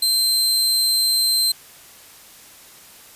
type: tone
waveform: sawtooth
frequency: 4121 Hz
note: C8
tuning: 27 cents flat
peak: -13 dBFS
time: 0.02-1.52 s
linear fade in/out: 5 ms
effects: white hiss -45 dBFS RMS until 3.15 s + resampled to 32000 Hz